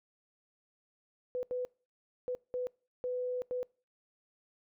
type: tone bursts at uneven times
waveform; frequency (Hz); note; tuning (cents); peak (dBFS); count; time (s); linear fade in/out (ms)
sine; 499; B4; +18; -32; 6; 1.35-1.43 / 1.51-1.65 / 2.28-2.35 / 2.54-2.67 / 3.04-3.42 / 3.51-3.63; 0
effects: noise-tail reverb RT60 0.4 s tail -26 dB re dry

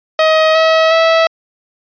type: tone with pitch steps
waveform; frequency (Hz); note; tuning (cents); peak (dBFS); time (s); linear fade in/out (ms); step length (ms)
sawtooth; 632 / 642.7 / 653.5; D#5 / E5 / E5; +27 / -44 / -15; -4; 0.19-1.27; 2; 360
effects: resampled to 11025 Hz

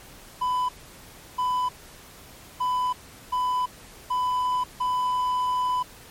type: tone bursts at uneven times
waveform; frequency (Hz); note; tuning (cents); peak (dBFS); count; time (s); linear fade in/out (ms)
triangle; 1000; B5; +21; -20; 6; 0.41-0.69 / 1.38-1.69 / 2.6-2.93 / 3.32-3.66 / 4.1-4.64 / 4.8-5.83; 10
effects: pink hiss -47 dBFS RMS until 6.1 s + MP3 64 kbps

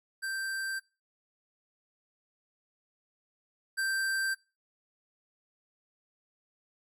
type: tone pair in turn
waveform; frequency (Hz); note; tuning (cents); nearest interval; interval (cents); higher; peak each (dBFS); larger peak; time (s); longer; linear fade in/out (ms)
square; 1568 / 1568; G6 / G6; 0 / 0; unison; 0; neither; -33 / -29; second; 0.22-0.8 / 3.77-4.35; neither; 20
effects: noise-tail reverb RT60 0.3 s tail -23 dB re dry + AAC 64 kbps

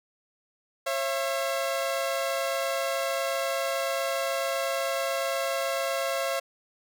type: tone pair together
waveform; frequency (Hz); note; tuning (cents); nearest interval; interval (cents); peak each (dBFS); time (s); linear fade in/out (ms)
sawtooth; 543 / 671.9; C#5 / E5; -36 / +33; major third; 369; -25 / -26; 0.86-6.4; 10
effects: none

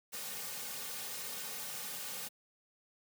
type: noise with comb filter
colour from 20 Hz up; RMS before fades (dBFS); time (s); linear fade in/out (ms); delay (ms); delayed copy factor
white; -42; 0.12-2.29; 20; 3; -1
effects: high-pass 150 Hz 12 dB/octave

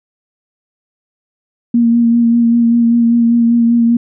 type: tone with vibrato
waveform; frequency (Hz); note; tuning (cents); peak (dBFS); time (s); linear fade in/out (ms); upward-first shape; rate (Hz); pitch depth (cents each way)
sine; 234.1; A#3; +8; -7; 1.74-3.97; 5; sine; 5.1; 21
effects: none

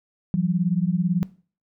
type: beating tone pair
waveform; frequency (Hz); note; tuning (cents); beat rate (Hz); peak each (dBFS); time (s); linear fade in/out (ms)
sine; 169.8 / 187.8; F3 / F#3; -48 / +26; 18; -22; 0.34-1.23; 0
effects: noise-tail reverb RT60 0.4 s tail -19 dB re dry

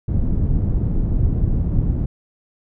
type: low-pass noise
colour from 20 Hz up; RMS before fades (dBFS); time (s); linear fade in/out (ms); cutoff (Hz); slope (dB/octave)
pink; -18; 0.08-2.06; 10; 170; 12
effects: none

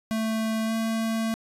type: tone with pitch glide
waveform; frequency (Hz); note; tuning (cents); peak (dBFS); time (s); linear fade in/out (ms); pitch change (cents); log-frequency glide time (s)
square; 221.4 to 224.1; A3 to A3; +11 to +32; -25; 0.11-1.34; 0; +21; 0.65-0.72
effects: resampled to 32000 Hz + 10-bit

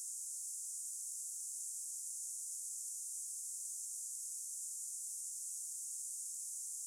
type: band-pass noise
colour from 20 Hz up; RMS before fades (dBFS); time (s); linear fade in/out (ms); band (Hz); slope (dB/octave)
white; -45; 0-6.86; 0; 6600 to 9800; 48
effects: none

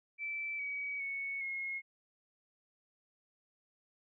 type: tone with pitch steps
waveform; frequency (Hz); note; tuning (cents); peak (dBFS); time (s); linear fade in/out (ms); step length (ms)
sine; 2324 / 2268 / 2214 / 2161; D7 / C#7 / C#7 / C#7; -19 / +39 / -3 / -45; -36; 0.18-1.82; 50; 410
effects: none

